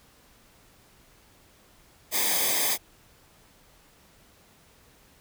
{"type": "noise with comb filter", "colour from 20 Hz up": "white", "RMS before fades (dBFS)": -25, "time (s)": [2.11, 2.78], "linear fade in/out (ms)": 50, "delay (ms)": 0.71, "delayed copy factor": -0.8, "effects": ["pink hiss -58 dBFS RMS until 5.2 s"]}